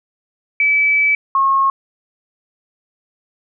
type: tone pair in turn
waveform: sine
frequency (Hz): 2300 / 1085.5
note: D7 / C#6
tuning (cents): -37 / -37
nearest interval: octave + minor second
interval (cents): 1300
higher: first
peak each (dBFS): -11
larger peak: neither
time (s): 0.6-1.15 / 1.35-1.7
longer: first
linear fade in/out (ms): 2
effects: none